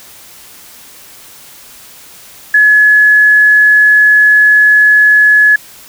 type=tone; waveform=sine; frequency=1700 Hz; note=G#6; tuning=40 cents sharp; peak=-3 dBFS; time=2.54-5.56 s; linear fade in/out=5 ms; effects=white hiss -36 dBFS RMS until 5.88 s